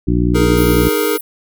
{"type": "harmonic tone", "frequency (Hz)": 60, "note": "B1", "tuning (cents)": -49, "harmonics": [1, 2, 3, 4, 5, 6], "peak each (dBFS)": [-17, -18, -18, -23, -17, -22], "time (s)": [0.07, 0.89], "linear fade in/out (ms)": 10}
{"type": "chord", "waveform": "square", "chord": "D# suspended fourth", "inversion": "none", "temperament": "equal with one note detuned", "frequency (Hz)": [311.1, 417.2, 466.2], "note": ["D#4", "G#4", "A#4"], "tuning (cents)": [0, 8, 0], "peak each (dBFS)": [-21, -18, -19], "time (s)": [0.34, 1.18], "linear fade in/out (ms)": 20}
{"type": "high-pass noise", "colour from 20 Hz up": "pink", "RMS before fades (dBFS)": -27, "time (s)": [0.57, 1.21], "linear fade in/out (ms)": 5, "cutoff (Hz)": 9900, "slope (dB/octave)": 96}
{"effects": []}